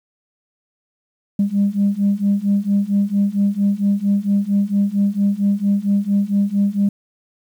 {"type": "beating tone pair", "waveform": "sine", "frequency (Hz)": [198.6, 203], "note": ["G3", "G#3"], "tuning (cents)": [23, -39], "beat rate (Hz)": 4.4, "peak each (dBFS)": [-17, -16], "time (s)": [1.39, 6.89], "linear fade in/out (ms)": 5, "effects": ["tanh soft clip ceiling -9 dBFS", "8-bit"]}